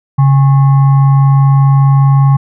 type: tone with frequency modulation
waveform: sine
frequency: 137.5 Hz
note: C#3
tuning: 14 cents flat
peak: -4 dBFS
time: 0.18-2.37 s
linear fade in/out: 10 ms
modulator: 954 Hz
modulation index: 0.29
effects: none